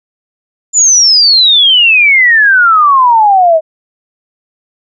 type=exponential sweep; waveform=sine; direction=down; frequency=7180 to 620 Hz; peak=-3 dBFS; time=0.73-3.61 s; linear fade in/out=50 ms; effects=none